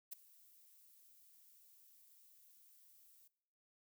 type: noise with ADSR envelope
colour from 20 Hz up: violet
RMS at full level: -44 dBFS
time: 0.11-3.28 s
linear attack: 17 ms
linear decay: 11 ms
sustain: -22 dB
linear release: 8 ms
effects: noise-tail reverb RT60 0.8 s tail -21 dB re dry